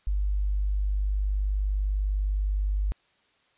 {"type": "tone", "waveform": "sine", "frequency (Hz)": 49.87, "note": "G1", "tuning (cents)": 30, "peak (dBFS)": -23, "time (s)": [0.07, 2.92], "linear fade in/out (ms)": 0, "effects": ["white hiss -66 dBFS RMS until 3.57 s", "resampled to 8000 Hz"]}